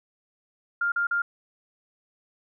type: tone bursts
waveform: sine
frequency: 1401 Hz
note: F6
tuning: 5 cents sharp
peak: -22 dBFS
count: 3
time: 0.81-1.22 s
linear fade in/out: 5 ms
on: 110 ms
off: 40 ms
effects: none